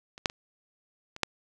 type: clicks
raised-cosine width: 0.2 ms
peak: -27 / -7 / -23 / -24 / -7 dBFS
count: 5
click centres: 0.179 / 0.258 / 0.299 / 1.164 / 1.233 s
effects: none